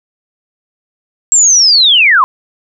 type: linear sweep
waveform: sine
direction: down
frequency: 7630 to 980 Hz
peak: -4 dBFS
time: 1.32-2.24 s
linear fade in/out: 0 ms
effects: none